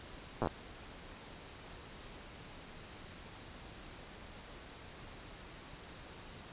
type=slowing click train; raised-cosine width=1 ms; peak=-19 dBFS; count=6; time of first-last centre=0.42-0.472 s; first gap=8 ms; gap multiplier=1.13; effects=pink hiss -51 dBFS RMS until 6.52 s + resampled to 8000 Hz